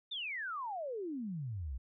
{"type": "exponential sweep", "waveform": "sine", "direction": "down", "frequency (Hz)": [3700, 58.27], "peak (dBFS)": -37, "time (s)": [0.11, 1.78], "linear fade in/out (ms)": 10, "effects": []}